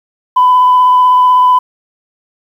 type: tone with vibrato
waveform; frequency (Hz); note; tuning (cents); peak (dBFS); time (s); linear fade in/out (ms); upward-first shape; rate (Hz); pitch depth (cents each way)
sine; 1002; B5; +25; -3; 0.36-1.59; 10; sine; 16; 12
effects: tanh soft clip ceiling -1 dBFS + 7-bit